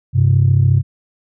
sine tone pair together, 98 / 132.05 Hz, G2 / C3, 0 / +16 cents, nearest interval perfect fourth, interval 516 cents, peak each -11 dBFS, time 0.13-0.83 s, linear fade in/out 50 ms, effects tanh soft clip ceiling -3 dBFS

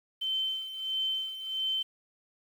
sine tone with tremolo, 3087 Hz, G7, 27 cents flat, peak -27 dBFS, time 0.21-1.83 s, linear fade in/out 10 ms, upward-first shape sine, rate 1.5 Hz, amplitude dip 70%, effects 9-bit

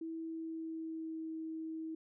sine tone with pitch glide, 325.8 to 320.4 Hz, E4 to E4, -20 to -49 cents, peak -39 dBFS, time 0.01-1.95 s, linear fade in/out 5 ms, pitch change -29 cents, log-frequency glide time 0.18-1.33 s, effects none

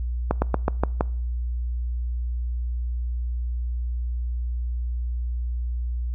slowing click train, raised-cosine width 1 ms, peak -6 dBFS, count 6, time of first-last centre 0.31-1.009 s, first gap 110 ms, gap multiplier 1.12, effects noise-tail reverb RT60 0.6 s tail -24 dB re dry + added 60 Hz sine -24 dBFS peak until 6.14 s

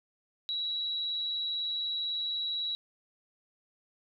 sine tone with amplitude modulation, 3894 Hz, B7, 25 cents flat, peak -29 dBFS, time 0.49-2.75 s, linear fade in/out 0 ms, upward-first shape sine, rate 164 Hz, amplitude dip 30%, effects none

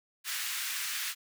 pink high-pass noise, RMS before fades -35 dBFS, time 0.24-1.15 s, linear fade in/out 50 ms, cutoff 1500 Hz, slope 24 dB/octave, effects none

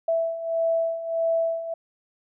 sine beating tone pair, 659 / 660.6 Hz, E5 / E5, -1 / +4 cents, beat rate 1.6 Hz, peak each -28 / -23 dBFS, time 0.08-1.74 s, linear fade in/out 5 ms, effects none

